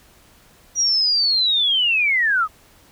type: linear sweep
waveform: sine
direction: down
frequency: 5820 to 1200 Hz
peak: -15 dBFS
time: 0.75-2.48 s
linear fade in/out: 50 ms
effects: pink hiss -52 dBFS RMS until 2.91 s